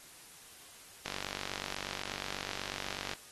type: click train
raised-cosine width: 0.2 ms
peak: -19 dBFS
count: 101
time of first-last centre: 1.06-3.135 s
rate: 48.2 Hz
effects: white hiss -54 dBFS RMS until 3.31 s + AAC 32 kbps